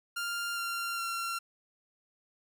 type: tone with pitch steps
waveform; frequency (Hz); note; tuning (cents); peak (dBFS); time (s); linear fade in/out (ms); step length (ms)
sawtooth; 1396.9 / 1382.5 / 1368.2; F6 / F6 / F6; 0 / -18 / -36; -29; 0.16-1.39; 10; 410
effects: none